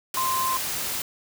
sine tone in noise, 1042 Hz, C6, 7 cents flat, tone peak -23 dBFS, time 0.17-0.57 s, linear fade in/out 2 ms, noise white, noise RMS -29 dBFS, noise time 0.14-1.02 s, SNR +3 dB, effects none

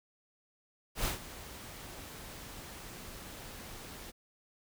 pink noise with ADSR envelope, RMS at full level -32 dBFS, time 0.95-4.12 s, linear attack 100 ms, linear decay 130 ms, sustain -15 dB, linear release 25 ms, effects none

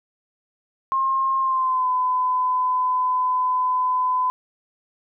sine tone with pitch glide, 1067 to 1010 Hz, C6 to B5, +34 to +39 cents, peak -18 dBFS, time 0.92-4.3 s, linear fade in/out 0 ms, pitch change -95 cents, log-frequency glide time 1.39-1.89 s, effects none

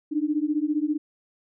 sine beating tone pair, 293.7 / 308.7 Hz, D4 / D#4, 0 / -14 cents, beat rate 15 Hz, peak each -25 dBFS, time 0.11-0.98 s, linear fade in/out 20 ms, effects none

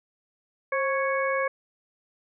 harmonic tone with a mistuned harmonic, 554 Hz, C#5, 1 cent flat, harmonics 1 / 2 / 3 / 4, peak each -26 / -29 / -31 / -32 dBFS, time 0.72-1.48 s, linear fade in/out 5 ms, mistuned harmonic 1, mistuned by -61 cents, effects none

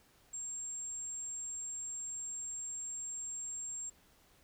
sine tone, 7459 Hz, A#8, in tune, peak -39 dBFS, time 0.33-3.9 s, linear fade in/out 10 ms, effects pink hiss -66 dBFS RMS until 4.43 s

